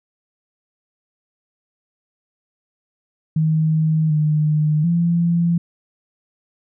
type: tone with pitch steps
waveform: sine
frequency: 157.6 / 152.4 / 170.3 Hz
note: D#3 / D#3 / F3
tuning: +23 / -36 / -43 cents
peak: -14 dBFS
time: 3.36-5.58 s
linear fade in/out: 5 ms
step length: 740 ms
effects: none